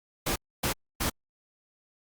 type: noise bursts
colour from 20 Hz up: pink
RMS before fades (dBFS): -28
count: 3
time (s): 0.26-1.1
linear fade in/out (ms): 10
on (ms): 100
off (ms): 270
effects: Opus 48 kbps